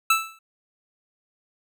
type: tone with exponential decay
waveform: 25% pulse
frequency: 1318.5 Hz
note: E6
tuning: in tune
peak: -10 dBFS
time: 0.1-0.39 s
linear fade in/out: 5 ms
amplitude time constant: 61 ms
effects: none